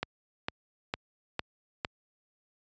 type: click train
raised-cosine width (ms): 0.3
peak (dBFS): -14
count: 5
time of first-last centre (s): 0.03-1.848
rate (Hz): 2.2
effects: high-pass 60 Hz 12 dB/octave + resampled to 16000 Hz